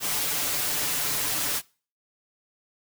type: noise with comb filter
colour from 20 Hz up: white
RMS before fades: -27 dBFS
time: 0-1.62 s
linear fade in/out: 50 ms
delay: 6.8 ms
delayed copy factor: +0.8
effects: noise-tail reverb RT60 0.4 s tail -24 dB re dry